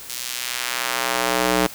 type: tone with high-pass filter sweep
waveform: square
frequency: 61.74 Hz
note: B1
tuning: in tune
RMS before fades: -23 dBFS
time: 0.09-1.67 s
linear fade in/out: 5 ms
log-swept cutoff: 5000 to 280 Hz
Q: 0.71
effects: white hiss -38 dBFS RMS until 1.74 s

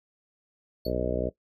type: harmonic tone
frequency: 61.74 Hz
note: B1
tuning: in tune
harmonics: 1 / 2 / 3 / 4 / 5 / 6 / 7 / 8 / 9 / 10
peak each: -34 / -37 / -37 / -36 / -37 / -35 / -34 / -34 / -34 / -33 dBFS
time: 0.85-1.3 s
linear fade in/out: 20 ms
type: tone with exponential decay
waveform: square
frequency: 4435 Hz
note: C#8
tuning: in tune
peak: -35 dBFS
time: 0.85-0.93 s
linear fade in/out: 5 ms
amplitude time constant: 17 ms
effects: noise-tail reverb RT60 0.1 s tail -17 dB re dry

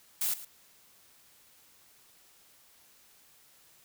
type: noise with echo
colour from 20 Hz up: blue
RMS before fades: -30 dBFS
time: 0.21-0.34 s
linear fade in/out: 5 ms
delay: 110 ms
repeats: 1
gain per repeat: -15 dB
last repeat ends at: 0.45 s
effects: white hiss -61 dBFS RMS until 3.84 s

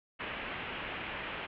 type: low-pass noise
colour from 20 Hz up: white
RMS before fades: -40 dBFS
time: 0.19-1.47 s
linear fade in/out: 20 ms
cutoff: 3000 Hz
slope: 48 dB/octave
effects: none

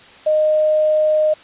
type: tone with quantisation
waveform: sine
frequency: 616 Hz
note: D#5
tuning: 17 cents flat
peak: -12 dBFS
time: 0.26-1.34 s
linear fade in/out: 10 ms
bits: 6
effects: white hiss -43 dBFS RMS until 1.43 s + resampled to 8000 Hz

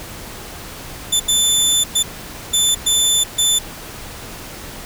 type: tone bursts at uneven times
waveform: 20% pulse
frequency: 3520 Hz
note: A7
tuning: in tune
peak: -7 dBFS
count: 6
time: 1.12-1.2 / 1.28-1.84 / 1.95-2.03 / 2.53-2.75 / 2.86-3.24 / 3.38-3.59 s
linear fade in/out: 10 ms
effects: pink hiss -33 dBFS RMS until 4.85 s

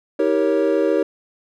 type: chord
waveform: triangle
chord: Eb dominant seventh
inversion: none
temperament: equal with one note detuned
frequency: 319 / 392 / 466.2 / 554.4 Hz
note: Eb4 / G4 / Bb4 / Db5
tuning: +43 / 0 / 0 / 0 cents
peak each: -19 dBFS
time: 0.19-1.03 s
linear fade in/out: 5 ms
effects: none

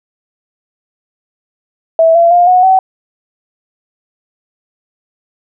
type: tone with pitch steps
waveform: sine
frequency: 654 / 678.6 / 704.2 / 730.7 / 758.2 Hz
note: E5 / F5 / F5 / F#5 / F#5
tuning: -14 / -50 / +14 / -22 / +42 cents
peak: -4 dBFS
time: 1.99-2.79 s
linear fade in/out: 2 ms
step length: 160 ms
effects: none

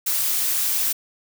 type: noise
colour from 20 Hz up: blue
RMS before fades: -22 dBFS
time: 0.06-0.93 s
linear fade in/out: 10 ms
effects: none

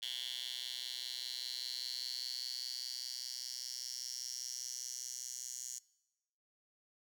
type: tone with high-pass filter sweep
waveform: 10% pulse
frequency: 125 Hz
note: B2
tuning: 21 cents sharp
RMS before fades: -43 dBFS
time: 0.02-5.79 s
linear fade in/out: 10 ms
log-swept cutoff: 3400 to 6500 Hz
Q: 6.6
effects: noise-tail reverb RT60 1.0 s tail -23 dB re dry

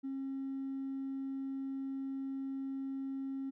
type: tone with hard clipping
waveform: sine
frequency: 270 Hz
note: C#4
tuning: 45 cents flat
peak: -37 dBFS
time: 0.03-3.51 s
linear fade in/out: 20 ms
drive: 1 dB
effects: none

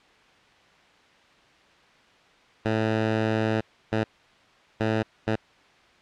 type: tone bursts at uneven times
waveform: 10% pulse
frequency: 110 Hz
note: A2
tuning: in tune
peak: -14 dBFS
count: 4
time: 2.65-3.61 / 3.92-4.04 / 4.8-5.03 / 5.27-5.36 s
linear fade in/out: 10 ms
effects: white hiss -56 dBFS RMS until 6.01 s + low-pass 3000 Hz 12 dB/octave

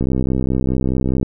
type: click train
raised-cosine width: 3 ms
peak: -6 dBFS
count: 80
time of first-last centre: 0.01-1.229 s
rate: 64.8 Hz
effects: none

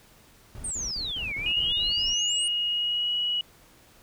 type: noise bursts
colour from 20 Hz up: brown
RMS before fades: -40 dBFS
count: 8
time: 0.55-2.131 s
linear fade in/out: 2 ms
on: 160 ms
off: 43 ms
type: exponential two-way sweep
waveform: sine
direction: down then up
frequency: 9020 to 2147 to 9020 Hz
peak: -29 dBFS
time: 0.64-2.48 s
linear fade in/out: 5 ms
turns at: 1.35 s
type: tone with pitch glide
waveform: sine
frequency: 2878 to 2920 Hz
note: F#7 to F#7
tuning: -49 to -24 cents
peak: -24 dBFS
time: 1.46-3.41 s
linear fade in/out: 2 ms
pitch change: +25 cents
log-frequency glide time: 2.69-3.15 s
effects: pink hiss -56 dBFS RMS until 4.02 s

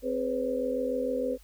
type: tone cluster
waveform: sine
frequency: 261 / 417 / 498.4 / 545 Hz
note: C4 / G#4 / B4 / C#5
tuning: -4 / +7 / +16 / -29 cents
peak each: -33 / -37 / -29 / -35 dBFS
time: 0.02-1.38 s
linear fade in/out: 50 ms
effects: added 50 Hz sine -52 dBFS peak until 1.43 s + white hiss -61 dBFS RMS until 1.43 s

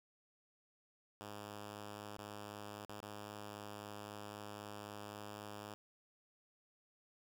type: tone with dropouts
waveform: 5% pulse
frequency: 103.83 Hz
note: G#2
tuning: in tune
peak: -36 dBFS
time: 1.21-5.74 s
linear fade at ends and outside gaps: 0 ms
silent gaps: 2.169-2.185 / 2.851-2.895 / 3.003-3.027 s
effects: none

